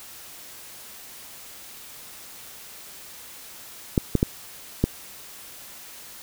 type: clicks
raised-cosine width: 3 ms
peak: -5 dBFS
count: 4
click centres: 3.978 / 4.153 / 4.229 / 4.84 s
effects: white hiss -43 dBFS RMS until 6.22 s